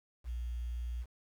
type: tone with quantisation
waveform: sine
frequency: 59.7 Hz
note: A#1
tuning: 42 cents sharp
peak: -35 dBFS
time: 0.24-1.06 s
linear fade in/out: 50 ms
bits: 10
effects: none